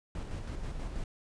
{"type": "noise with tremolo", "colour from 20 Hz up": "brown", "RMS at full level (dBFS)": -36, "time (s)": [0.15, 1.04], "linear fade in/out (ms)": 2, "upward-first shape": "square", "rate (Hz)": 6.2, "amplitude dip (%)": 35, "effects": ["resampled to 22050 Hz"]}